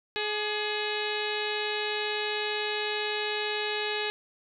harmonic tone with a mistuned harmonic, 422.1 Hz, G#4, 28 cents sharp, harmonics 1 / 2 / 3 / 4 / 5 / 6 / 7 / 8 / 9 / 10, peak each -33 / -37 / -44 / -36 / -40 / -36 / -39 / -41 / -39 / -42 dBFS, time 0.16-4.1 s, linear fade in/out 0 ms, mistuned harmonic 3, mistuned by -55 cents, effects none

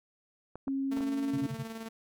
clicks, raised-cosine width 1 ms, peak -28 dBFS, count 4, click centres 0.556 / 0.68 / 0.972 / 1.007 s
sine tone with pitch glide, 271.3 to 277 Hz, C#4 to C#4, -37 to -1 cents, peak -29 dBFS, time 0.67-1.47 s, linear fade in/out 5 ms, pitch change +36 cents, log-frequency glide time 0.88-1.15 s
sawtooth tone with tremolo, 224.8 Hz, A3, 37 cents sharp, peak -34 dBFS, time 0.91-1.89 s, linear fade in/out 10 ms, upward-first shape square, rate 19 Hz, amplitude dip 40%
sine tone bursts, 137.1 Hz, C#3, 19 cents flat, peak -33 dBFS, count 4, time 1.33-1.635 s, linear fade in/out 10 ms, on 50 ms, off 35 ms
effects none

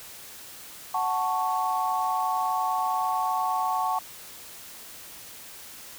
sine chord, F# minor, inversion none, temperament equal, 740 / 880 / 1108.7 Hz, F#5 / A5 / C#6, 0 / 0 / 0 cents, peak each -28 dBFS, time 0.94-3.99 s, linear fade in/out 5 ms, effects white hiss -44 dBFS RMS until 5.98 s

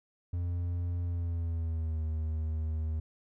triangle tone with pitch glide, 87.31 to 78.69 Hz, F2 to D#2, 0 to +20 cents, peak -28 dBFS, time 0.33-3 s, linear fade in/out 5 ms, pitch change -180 cents, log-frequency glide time 1.04-2.03 s, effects none

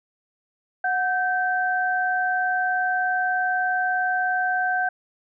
sine tone pair together, 734 / 1554.2 Hz, F#5 / G6, -14 / -15 cents, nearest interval octave + minor second, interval 1299 cents, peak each -23 / -23 dBFS, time 0.84-4.89 s, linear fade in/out 5 ms, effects none

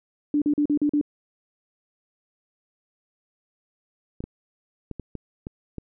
sine tone bursts, 293.7 Hz, D4, in tune, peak -18 dBFS, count 6, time 0.34-1.013 s, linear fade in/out 2 ms, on 78 ms, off 41 ms
clicks, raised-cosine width 3 ms, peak -20 dBFS, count 7, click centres 4.205 / 4.24 / 4.913 / 4.997 / 5.153 / 5.469 / 5.783 s
effects none

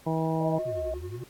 harmonic tone, 160.9 Hz, E3, 42 cents flat, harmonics 1 / 2 / 3 / 4 / 5 / 6, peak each -28 / -31 / -33 / -34 / -35 / -36 dBFS, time 0.06-0.59 s, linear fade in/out 10 ms
sine tone, 631 Hz, D#5, 24 cents sharp, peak -29 dBFS, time 0.41-0.94 s, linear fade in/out 2 ms
triangle tone with tremolo, 361.1 Hz, F#4, 42 cents flat, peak -31 dBFS, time 0.58-1.24 s, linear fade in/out 5 ms, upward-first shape triangle, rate 11 Hz, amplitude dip 100%
sine exponential two-way sweep, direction down then up, 139.6 to 59.4 to 139.6 Hz, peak -36 dBFS, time 0.65-1.24 s, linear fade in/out 10 ms, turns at 0.89 s
effects pink hiss -55 dBFS RMS until 1.29 s + AAC 64 kbps

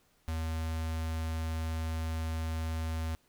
square tone with notch filter, 80.5 Hz, E2, 41 cents flat, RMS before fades -34 dBFS, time 0.28-3.15 s, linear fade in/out 0 ms, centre 360 Hz, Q 1.7, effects pink hiss -69 dBFS RMS until 3.28 s

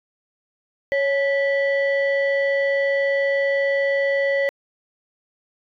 sine tone pair together, 554.4 / 1965.4 Hz, C#5 / B6, 0 / -9 cents, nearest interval octave + minor seventh, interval 2191 cents, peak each -17 / -21 dBFS, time 0.92-4.49 s, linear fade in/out 0 ms, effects tanh soft clip ceiling -14 dBFS

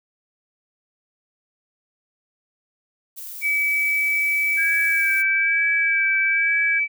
violet noise, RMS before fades -35 dBFS, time 3.16-5.23 s, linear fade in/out 20 ms
sine tone with pitch glide, 2289 to 2304 Hz, D7 to D7, -45 to -34 cents, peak -18 dBFS, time 3.41-6.88 s, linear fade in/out 50 ms, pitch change +11 cents, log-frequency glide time 3.64-5.41 s
sine tone with vibrato, 1616 Hz, G#6, 48 cents flat, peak -22 dBFS, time 4.57-6.8 s, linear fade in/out 20 ms, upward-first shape sine, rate 1.1 Hz, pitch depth 48 cents each way
effects none

